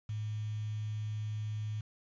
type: tone with quantisation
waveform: sine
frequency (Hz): 107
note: A2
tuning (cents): -48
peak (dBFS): -34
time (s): 0.09-1.81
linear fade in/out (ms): 5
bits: 9
effects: resampled to 16000 Hz